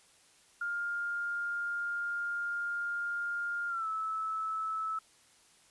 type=tone with pitch glide; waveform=sine; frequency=1407 to 1305.2 Hz; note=F6 to E6; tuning=+12 to -18 cents; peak=-32 dBFS; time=0.61-4.99 s; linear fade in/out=5 ms; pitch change=-130 cents; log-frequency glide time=3.68-3.87 s; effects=white hiss -63 dBFS RMS until 5.7 s + resampled to 24000 Hz